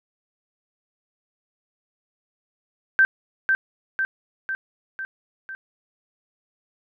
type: tone with echo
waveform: sine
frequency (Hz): 1559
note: G6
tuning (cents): -10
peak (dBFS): -12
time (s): 2.99-3.05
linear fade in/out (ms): 0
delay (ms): 500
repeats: 5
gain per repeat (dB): -4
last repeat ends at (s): 5.55
effects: none